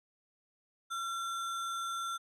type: tone with sample-and-hold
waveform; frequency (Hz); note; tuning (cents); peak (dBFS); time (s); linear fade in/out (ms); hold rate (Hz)
sine; 1363; F6; -43; -34; 0.9-2.18; 20; 4900
effects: low-pass 10000 Hz 12 dB/octave